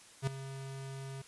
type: tone with ADSR envelope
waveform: square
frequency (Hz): 135.2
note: C#3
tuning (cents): -43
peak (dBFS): -28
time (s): 0.22-1.22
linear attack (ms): 52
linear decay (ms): 4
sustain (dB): -14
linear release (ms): 6
effects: white hiss -57 dBFS RMS until 1.27 s + resampled to 24000 Hz